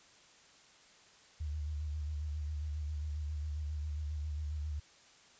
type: tone with vibrato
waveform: sine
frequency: 75.3 Hz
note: D2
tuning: 44 cents sharp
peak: -35 dBFS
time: 1.4-4.8 s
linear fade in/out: 10 ms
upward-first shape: square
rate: 7.4 Hz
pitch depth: 41 cents each way
effects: white hiss -61 dBFS RMS until 5.39 s + resampled to 16000 Hz